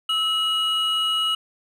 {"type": "tone pair together", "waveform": "triangle", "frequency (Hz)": [1302, 2906], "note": ["E6", "F#7"], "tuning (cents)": [-22, -32], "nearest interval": "octave + major second", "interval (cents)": 1390, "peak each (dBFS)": [-25, -19], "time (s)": [0.09, 1.35], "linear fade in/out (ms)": 5, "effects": []}